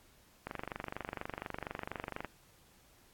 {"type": "click train", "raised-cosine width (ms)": 0.5, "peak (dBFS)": -23, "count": 44, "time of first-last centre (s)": [0.47, 2.247], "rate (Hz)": 24.2, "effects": ["pink hiss -64 dBFS RMS until 3.13 s", "AAC 64 kbps"]}